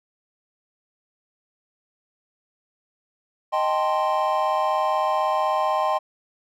triangle chord, A half-diminished seventh, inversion second, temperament equal, 622.3 / 784 / 880 / 1046.5 Hz, Eb5 / G5 / A5 / C6, 0 / 0 / 0 / 0 cents, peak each -23 / -23 / -27 / -22 dBFS, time 3.52-5.99 s, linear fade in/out 20 ms, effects none

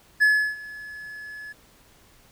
triangle tone with ADSR envelope, 1708 Hz, G#6, 48 cents sharp, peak -12 dBFS, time 0.2-1.53 s, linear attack 24 ms, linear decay 330 ms, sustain -22 dB, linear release 14 ms, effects pink hiss -56 dBFS RMS until 2.31 s

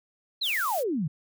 sine exponential sweep, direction down, 4300 to 138.59 Hz, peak -25 dBFS, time 0.41-1.08 s, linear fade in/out 10 ms
blue noise, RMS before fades -36 dBFS, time 0.42-0.84 s, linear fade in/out 50 ms
effects none

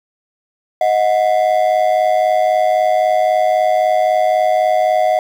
triangle ring-modulated tone, 680 Hz, F5, 46 cents flat, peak -6 dBFS, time 0.81-5.19 s, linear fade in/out 2 ms, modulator 51.9 Hz, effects 7-bit

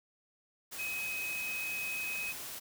sine tone in noise, 2534 Hz, D#7, 31 cents sharp, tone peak -35 dBFS, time 0.78-2.33 s, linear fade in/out 20 ms, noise white, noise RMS -43 dBFS, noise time 0.71-2.6 s, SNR +5 dB, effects none

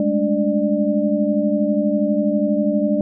sine tone cluster, 202.4 / 214.7 / 292.1 / 596 Hz, G#3 / A3 / D4 / D5, -44 / -42 / -9 / +25 cents, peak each -21 dBFS, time 0-3.01 s, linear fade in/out 2 ms, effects none

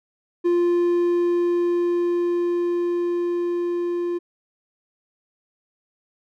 triangle tone with level ramp, 348.6 Hz, F4, 3 cents flat, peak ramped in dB -14 to -20 dBFS, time 0.44-4.19 s, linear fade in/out 20 ms, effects none

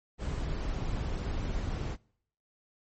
brown noise, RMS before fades -33 dBFS, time 0.18-1.97 s, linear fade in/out 50 ms, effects noise-tail reverb RT60 0.7 s tail -26 dB re dry + MP3 32 kbps

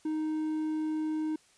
triangle tone, 311.1 Hz, D#4, in tune, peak -27 dBFS, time 0.05-1.36 s, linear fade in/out 5 ms, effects white hiss -63 dBFS RMS until 1.57 s + resampled to 22050 Hz

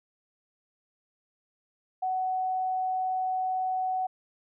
sine tone, 747 Hz, F#5, 16 cents sharp, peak -26 dBFS, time 2.02-4.07 s, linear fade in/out 10 ms, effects none

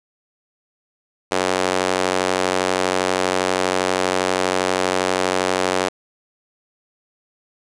square tone with high-pass filter, 46.25 Hz, F#1, in tune, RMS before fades -20 dBFS, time 1.31-5.89 s, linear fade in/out 10 ms, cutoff 460 Hz, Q 1.1, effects resampled to 22050 Hz + 7-bit

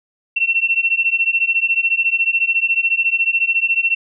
sine beating tone pair, 2703 / 2717 Hz, E7 / F7, +43 / -48 cents, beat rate 14 Hz, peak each -17 dBFS, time 0.36-3.95 s, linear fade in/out 10 ms, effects none

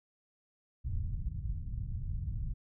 pink low-pass noise, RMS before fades -36 dBFS, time 0.84-2.54 s, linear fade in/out 10 ms, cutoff 130 Hz, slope 24 dB/octave, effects none

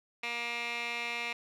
15% pulse tone with band-pass filter, 236.6 Hz, A#3, 26 cents sharp, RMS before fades -36 dBFS, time 0.23-1.33 s, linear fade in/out 5 ms, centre 2500 Hz, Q 2.3, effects none

